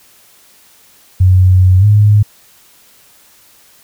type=tone with pitch glide; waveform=sine; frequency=92.5 to 104.43 Hz; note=F#2 to G#2; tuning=0 to +10 cents; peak=-4 dBFS; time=1.2-2.23 s; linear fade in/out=10 ms; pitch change=+210 cents; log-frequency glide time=1.79-1.85 s; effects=white hiss -46 dBFS RMS until 3.83 s